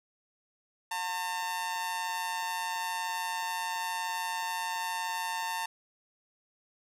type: tone with amplitude modulation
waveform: sawtooth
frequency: 903 Hz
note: A5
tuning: 45 cents sharp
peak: -25 dBFS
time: 0.91-5.66 s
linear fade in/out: 5 ms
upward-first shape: sine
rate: 179 Hz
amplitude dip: 65%
effects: resampled to 32000 Hz + 11-bit